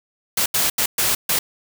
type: noise bursts at uneven times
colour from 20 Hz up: white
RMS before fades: -19 dBFS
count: 5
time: 0.37-0.46 / 0.54-0.7 / 0.78-0.86 / 0.98-1.15 / 1.29-1.39 s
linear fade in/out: 5 ms
effects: none